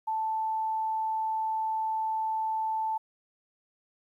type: tone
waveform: sine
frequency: 880 Hz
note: A5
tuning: in tune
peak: -27 dBFS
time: 0.07-2.98 s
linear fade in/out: 10 ms
effects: 11-bit